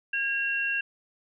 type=tone pair together; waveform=sine; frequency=1626.8 / 2736 Hz; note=G#6 / F7; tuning=-36 / -36 cents; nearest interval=major sixth; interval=900 cents; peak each=-28 dBFS; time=0.13-0.81 s; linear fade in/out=5 ms; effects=none